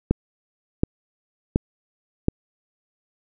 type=click train; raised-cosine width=3 ms; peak=-4 dBFS; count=4; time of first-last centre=0.11-2.284 s; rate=1.38 Hz; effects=none